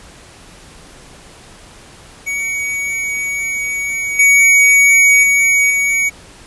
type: tone with level steps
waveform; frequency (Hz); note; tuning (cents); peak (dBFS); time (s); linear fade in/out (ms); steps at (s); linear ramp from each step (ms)
square; 2249; C#7; +24; -18 / -7 / -10 / -13; 2.26-6.1; 20; 4.19 / 5.23 / 5.7; 5
effects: pink hiss -40 dBFS RMS until 6.46 s + resampled to 24000 Hz